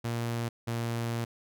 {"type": "tone pair in turn", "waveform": "sawtooth", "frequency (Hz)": [117.3, 116.77], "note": ["A#2", "A#2"], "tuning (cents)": [11, 3], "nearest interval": "unison", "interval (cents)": 8, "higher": "first", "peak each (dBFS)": -26, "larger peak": "neither", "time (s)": [[0.04, 0.49], [0.67, 1.25]], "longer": "second", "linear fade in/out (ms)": 10, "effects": []}